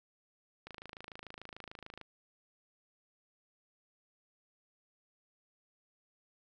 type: click train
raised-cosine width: 0.3 ms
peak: -30 dBFS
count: 37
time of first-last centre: 0.67-2.013 s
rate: 26.8 Hz
effects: none